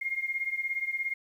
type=beating tone pair; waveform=sine; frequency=2127 / 2144 Hz; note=C7 / C7; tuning=+28 / +42 cents; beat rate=17 Hz; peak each=-31 / -34 dBFS; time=0.01-1.14 s; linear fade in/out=10 ms; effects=10-bit